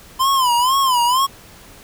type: tone with vibrato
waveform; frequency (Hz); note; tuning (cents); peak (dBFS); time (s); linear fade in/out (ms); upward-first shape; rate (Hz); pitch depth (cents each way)
square; 1021; C6; -43; -14; 0.19-1.27; 20; sine; 2.1; 130
effects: pink hiss -43 dBFS RMS until 1.83 s

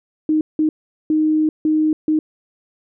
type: tone bursts at uneven times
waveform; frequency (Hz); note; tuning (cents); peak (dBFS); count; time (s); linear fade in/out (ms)
sine; 310; D#4; -6; -13; 5; 0.29-0.41 / 0.59-0.69 / 1.1-1.49 / 1.65-1.93 / 2.08-2.19; 2
effects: none

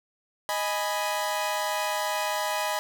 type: chord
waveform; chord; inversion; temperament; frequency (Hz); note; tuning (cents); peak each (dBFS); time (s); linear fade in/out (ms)
sawtooth; G# minor; second; equal; 622.3 / 830.6 / 987.8; D#5 / G#5 / B5; 0 / 0 / 0; -27; 0.49-2.79; 0
effects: none

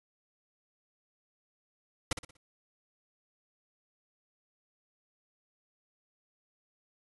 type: noise with echo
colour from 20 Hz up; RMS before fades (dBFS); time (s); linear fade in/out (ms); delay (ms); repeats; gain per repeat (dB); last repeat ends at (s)
pink; -29; 2.11-2.13; 5; 60; 4; -9; 2.37
effects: resampled to 24000 Hz

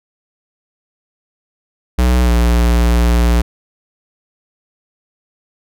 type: tone with pitch glide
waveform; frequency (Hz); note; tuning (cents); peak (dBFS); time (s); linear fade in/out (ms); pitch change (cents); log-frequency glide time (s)
square; 61.74 to 59.05; B1 to A#1; 0 to +23; -10; 1.98-3.42; 10; -77; 2.24-2.3
effects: none

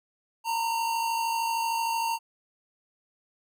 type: tone pair together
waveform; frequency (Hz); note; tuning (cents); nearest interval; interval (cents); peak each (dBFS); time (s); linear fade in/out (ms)
square; 913.9 / 967; A#5 / B5; -35 / -37; minor second; 98; -27 / -36; 0.44-2.19; 50
effects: none

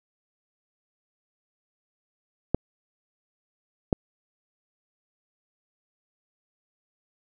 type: clicks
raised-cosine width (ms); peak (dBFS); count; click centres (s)
2; -7; 2; 2.546 / 3.928
effects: none

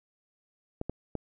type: clicks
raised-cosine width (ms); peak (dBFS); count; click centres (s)
2; -19; 3; 0.814 / 0.896 / 1.153
effects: none

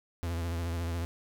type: tone with vibrato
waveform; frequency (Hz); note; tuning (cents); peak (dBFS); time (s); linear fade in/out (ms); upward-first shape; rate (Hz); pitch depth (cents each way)
45% pulse; 84.6; E2; +45; -31; 0.23-1.05; 0; triangle; 14; 70
effects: none

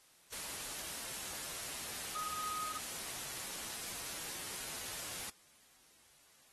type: tone in noise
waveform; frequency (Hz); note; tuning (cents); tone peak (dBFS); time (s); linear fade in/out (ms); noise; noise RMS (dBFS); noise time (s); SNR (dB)
sine; 1252; D#6; +10; -39; 2.15-2.78; 5; white; -43; 0.32-5.3; +1
effects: white hiss -65 dBFS RMS until 6.52 s + AAC 32 kbps

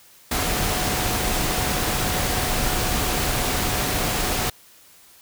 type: tone in noise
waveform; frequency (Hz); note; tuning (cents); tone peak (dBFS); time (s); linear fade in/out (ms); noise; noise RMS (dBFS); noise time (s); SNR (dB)
sine; 734; F#5; -14; -33; 0.31-4.5; 5; pink; -23; 0.31-4.5; -13
effects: white hiss -51 dBFS RMS until 5.21 s

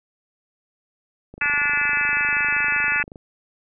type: click train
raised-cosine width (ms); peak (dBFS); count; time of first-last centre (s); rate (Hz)
2; -26; 47; 1.34-3.158; 25.3
type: harmonic tone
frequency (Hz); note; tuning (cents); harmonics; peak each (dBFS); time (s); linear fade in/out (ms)
290; D4; -22; 3 / 4 / 5 / 6 / 7 / 8 / 9; -34 / -34 / -24 / -24 / -26 / -28 / -24; 1.41-3.03; 5
effects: none

